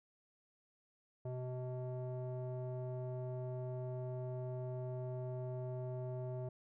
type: tone with low-pass filter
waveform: square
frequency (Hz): 126.6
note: B2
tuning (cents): +43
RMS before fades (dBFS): -42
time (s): 1.25-6.49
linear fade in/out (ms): 5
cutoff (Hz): 630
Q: 2.6
effects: none